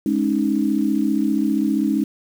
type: tone cluster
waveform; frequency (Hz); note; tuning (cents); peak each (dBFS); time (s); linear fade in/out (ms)
sine; 210.1 / 275.5 / 310.6; G#3 / C#4 / D#4; +20 / -11 / -3; -21; 0.06-2.04; 2
effects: 7-bit

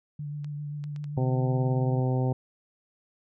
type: tone with vibrato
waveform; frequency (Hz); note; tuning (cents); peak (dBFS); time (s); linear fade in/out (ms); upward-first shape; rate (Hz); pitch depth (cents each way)
sine; 146.83; D3; 0; -32; 0.19-2; 5; sine; 7.6; 21
type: clicks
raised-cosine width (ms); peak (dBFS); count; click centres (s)
0.2; -32; 4; 0.445 / 0.84 / 0.962 / 1.042
type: harmonic tone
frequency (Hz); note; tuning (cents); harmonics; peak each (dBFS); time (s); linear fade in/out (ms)
128.5; C3; -31; 1 / 2 / 3 / 4 / 5 / 6 / 7; -24 / -32 / -34 / -35 / -41 / -38 / -43; 1.17-2.33; 5
effects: none

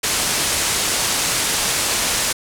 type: low-pass noise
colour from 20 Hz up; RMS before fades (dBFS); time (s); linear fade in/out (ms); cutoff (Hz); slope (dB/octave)
white; -20; 0.03-2.33; 10; 10000; 24
effects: none

